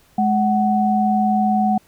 sine tone pair together, 211 / 746 Hz, G#3 / F#5, +28 / +14 cents, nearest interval octave + minor seventh, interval 2186 cents, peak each -17 dBFS, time 0.18-1.78 s, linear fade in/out 5 ms, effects pink hiss -55 dBFS RMS until 1.87 s

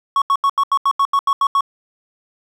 triangle tone bursts, 1108.7 Hz, C#6, in tune, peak -10 dBFS, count 11, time 0.16-1.608 s, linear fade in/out 2 ms, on 58 ms, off 81 ms, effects 8-bit

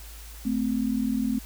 sine tone pair together, 220 / 259.8 Hz, A3 / C4, 0 / -12 cents, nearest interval minor third, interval 288 cents, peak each -26 dBFS, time 0.45-1.39 s, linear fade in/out 10 ms, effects added 54 Hz sine -41 dBFS peak until 1.45 s + white hiss -47 dBFS RMS until 1.45 s

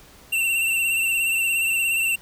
square tone with vibrato, 2714 Hz, E7, 50 cents sharp, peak -20 dBFS, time 0.32-2.16 s, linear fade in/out 10 ms, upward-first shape sine, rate 17 Hz, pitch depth 41 cents each way, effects pink hiss -49 dBFS RMS until 2.21 s

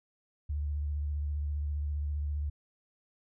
sine tone with vibrato, 73.42 Hz, D2, in tune, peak -30 dBFS, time 0.49-2.5 s, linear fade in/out 10 ms, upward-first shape triangle, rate 15 Hz, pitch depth 47 cents each way, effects none

